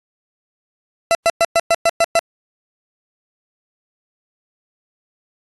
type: tone bursts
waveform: 40% pulse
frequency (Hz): 671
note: E5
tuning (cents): +31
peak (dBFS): -10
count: 8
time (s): 1.11-2.192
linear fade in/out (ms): 0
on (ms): 39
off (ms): 110
effects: AAC 32 kbps